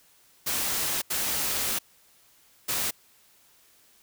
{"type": "noise bursts at uneven times", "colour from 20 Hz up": "white", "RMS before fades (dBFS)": -28, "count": 3, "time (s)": [[0.46, 1.02], [1.1, 1.79], [2.68, 2.91]], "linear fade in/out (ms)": 10, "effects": ["white hiss -60 dBFS RMS until 4.02 s"]}